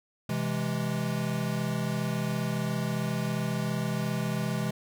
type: chord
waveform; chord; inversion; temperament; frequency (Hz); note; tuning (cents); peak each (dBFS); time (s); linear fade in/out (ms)
square; C augmented; none; equal with one note detuned; 130.06 / 164.81 / 207.7; C3 / E3 / G#3; -10 / 0 / 0; -33; 0.29-4.71; 5
effects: none